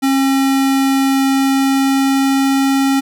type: tone with pitch glide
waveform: square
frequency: 270 to 271.7 Hz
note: C#4 to C#4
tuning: -45 to -35 cents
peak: -12 dBFS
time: 0.02-3.01 s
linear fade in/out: 20 ms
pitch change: +10 cents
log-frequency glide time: 1.03-2.62 s
effects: none